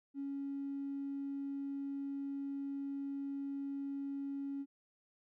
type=tone with tanh clipping; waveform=triangle; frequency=278.1 Hz; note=C#4; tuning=6 cents sharp; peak=-37 dBFS; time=0.14-4.66 s; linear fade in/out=50 ms; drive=1 dB; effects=none